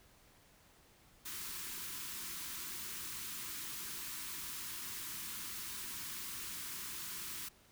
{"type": "band-stop noise", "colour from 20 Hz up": "white", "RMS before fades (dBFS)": -44, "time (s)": [1.25, 7.49], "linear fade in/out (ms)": 10, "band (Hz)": [400, 920], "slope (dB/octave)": 96, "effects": ["pink hiss -65 dBFS RMS until 7.71 s"]}